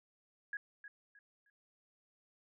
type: tone with echo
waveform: sine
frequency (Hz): 1661.2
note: G#6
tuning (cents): 0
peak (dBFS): -37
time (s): 0.53-0.57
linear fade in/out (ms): 2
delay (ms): 310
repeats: 3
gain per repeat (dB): -11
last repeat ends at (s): 1.5
effects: none